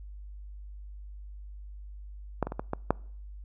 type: clicks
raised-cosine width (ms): 1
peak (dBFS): -12 / -19 / -21 / -17 / -15 / -8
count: 6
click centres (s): 2.427 / 2.47 / 2.521 / 2.595 / 2.734 / 2.906
effects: noise-tail reverb RT60 0.6 s tail -26 dB re dry + added 50 Hz sine -41 dBFS peak until 3.44 s